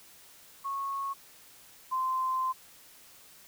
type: tone pair in turn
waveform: sine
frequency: 1100 / 1038.3 Hz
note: C#6 / C6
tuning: -14 / -14 cents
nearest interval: minor second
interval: 100 cents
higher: first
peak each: -31 / -27 dBFS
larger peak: second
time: 0.64-1.14 / 1.91-2.53 s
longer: second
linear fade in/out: 20 ms
effects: white hiss -55 dBFS RMS until 3.47 s